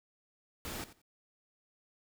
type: noise with echo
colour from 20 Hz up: pink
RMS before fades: -41 dBFS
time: 0.65-0.84 s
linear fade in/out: 0 ms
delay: 88 ms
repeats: 2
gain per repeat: -15 dB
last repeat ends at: 1.016 s
effects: none